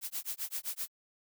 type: noise with tremolo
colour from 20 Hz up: blue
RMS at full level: -35 dBFS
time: 0.01-0.89 s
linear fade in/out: 50 ms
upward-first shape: sine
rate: 7.7 Hz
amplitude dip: 100%
effects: none